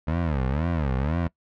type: tone with vibrato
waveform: 20% pulse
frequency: 74.4 Hz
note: D2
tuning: 23 cents sharp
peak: -18 dBFS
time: 0.07-1.28 s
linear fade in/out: 10 ms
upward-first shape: sine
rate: 2 Hz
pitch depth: 260 cents each way
effects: noise-tail reverb RT60 0.1 s tail -22 dB re dry + low-pass 2000 Hz 12 dB/octave